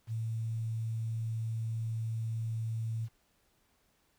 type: tone with quantisation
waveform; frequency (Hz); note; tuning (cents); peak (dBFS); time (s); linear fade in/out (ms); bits
sine; 112.7; A2; +42; -32; 0.07-3.09; 50; 10
effects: pink hiss -72 dBFS RMS until 4.18 s